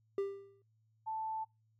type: tone with exponential decay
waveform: triangle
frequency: 395.7 Hz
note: G4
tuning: 16 cents sharp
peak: -28 dBFS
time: 0.18-0.62 s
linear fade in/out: 2 ms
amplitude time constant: 95 ms
type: tone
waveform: sine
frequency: 880 Hz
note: A5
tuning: in tune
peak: -36 dBFS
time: 1.06-1.45 s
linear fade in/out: 20 ms
effects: noise-tail reverb RT60 0.2 s tail -23 dB re dry + added 110 Hz sine -70 dBFS peak until 1.79 s